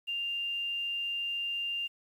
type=tone with quantisation; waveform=sine; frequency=2794 Hz; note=F7; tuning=in tune; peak=-31 dBFS; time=0.07-1.88 s; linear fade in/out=20 ms; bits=10; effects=none

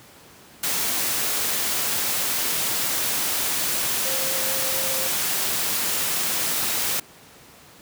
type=tone in noise; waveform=sine; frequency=529 Hz; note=C5; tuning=19 cents sharp; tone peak=-33 dBFS; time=4.05-5.08 s; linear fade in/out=5 ms; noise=white; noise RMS=-24 dBFS; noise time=0.63-7 s; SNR=-12 dB; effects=pink hiss -48 dBFS RMS until 7.81 s + high-pass 100 Hz 12 dB/octave

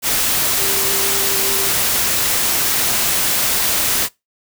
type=tone in noise; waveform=sine; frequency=392 Hz; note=G4; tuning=in tune; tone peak=-27 dBFS; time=0.57-1.72 s; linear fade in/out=50 ms; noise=white; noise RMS=-17 dBFS; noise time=0.02-4.09 s; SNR=-13 dB; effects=noise-tail reverb RT60 0.2 s tail -22 dB re dry

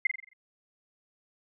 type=tone with echo; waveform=sine; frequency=2093 Hz; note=C7; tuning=in tune; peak=-20 dBFS; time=0.05-0.07 s; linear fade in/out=5 ms; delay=44 ms; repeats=6; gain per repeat=-6 dB; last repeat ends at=0.334 s; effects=none

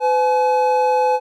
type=tone pair together; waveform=triangle; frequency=506 / 851 Hz; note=B4 / G#5; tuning=+42 / +42 cents; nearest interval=major sixth; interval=900 cents; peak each=-15 / -14 dBFS; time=0-1.2 s; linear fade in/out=50 ms; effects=none

